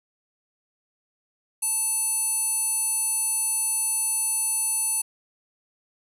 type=tone with band-pass filter; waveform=square; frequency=880 Hz; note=A5; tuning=in tune; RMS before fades=-25 dBFS; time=1.62-5.02 s; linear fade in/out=10 ms; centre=10000 Hz; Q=9.4; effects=none